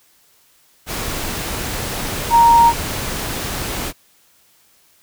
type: tone in noise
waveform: sine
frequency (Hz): 932.3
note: A#5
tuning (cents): 0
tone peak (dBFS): -7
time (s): 2.3-2.73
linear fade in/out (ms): 50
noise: pink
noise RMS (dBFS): -24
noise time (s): 0.86-3.93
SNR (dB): +14
effects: white hiss -55 dBFS RMS until 5.02 s